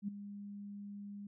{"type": "tone with ADSR envelope", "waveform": "sine", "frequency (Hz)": 202.8, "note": "G#3", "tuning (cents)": -41, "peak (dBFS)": -33, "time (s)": [0.02, 1.27], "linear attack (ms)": 61, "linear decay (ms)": 8, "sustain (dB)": -11, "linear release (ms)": 4, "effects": []}